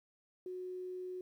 sine tone, 366.4 Hz, F#4, 17 cents flat, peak -40 dBFS, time 0.46-1.21 s, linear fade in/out 2 ms, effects 12-bit

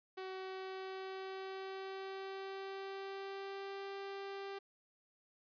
sawtooth tone with pitch glide, 377.3 to 394 Hz, F#4 to G4, +34 to +9 cents, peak -39 dBFS, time 0.17-4.59 s, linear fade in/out 10 ms, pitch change +75 cents, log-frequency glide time 0.29-3.88 s, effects resampled to 11025 Hz

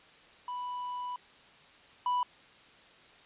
triangle tone pair in turn, 987.8 / 987.8 Hz, B5 / B5, 0 / 0 cents, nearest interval unison, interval 0 cents, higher neither, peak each -33 / -25 dBFS, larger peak second, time 0.48-1.16 / 2.06-2.23 s, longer first, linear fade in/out 2 ms, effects white hiss -57 dBFS RMS until 3.25 s + resampled to 8000 Hz

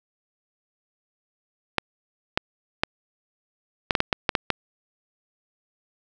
clicks, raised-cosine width 0.3 ms, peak -3 dBFS, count 10, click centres 1.783 / 2.375 / 2.835 / 3.908 / 3.952 / 4.004 / 4.128 / 4.292 / 4.352 / 4.503 s, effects none

